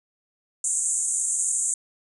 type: band-pass noise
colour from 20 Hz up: white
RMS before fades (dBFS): -25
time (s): 0.64-1.74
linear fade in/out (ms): 2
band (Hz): 6700 to 9300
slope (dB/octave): 96
effects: none